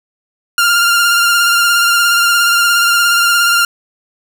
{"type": "tone with vibrato", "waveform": "sawtooth", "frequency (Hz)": 1396.9, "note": "F6", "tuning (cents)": 0, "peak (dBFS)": -5, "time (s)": [0.58, 3.65], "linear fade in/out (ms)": 2, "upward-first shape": "sine", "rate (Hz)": 17, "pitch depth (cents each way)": 25, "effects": []}